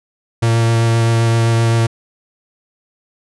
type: tone with vibrato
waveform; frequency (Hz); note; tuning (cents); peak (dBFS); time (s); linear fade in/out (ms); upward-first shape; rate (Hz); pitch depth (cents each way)
45% pulse; 114.9; A#2; -25; -11; 0.42-1.87; 10; sine; 7.7; 12
effects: resampled to 24000 Hz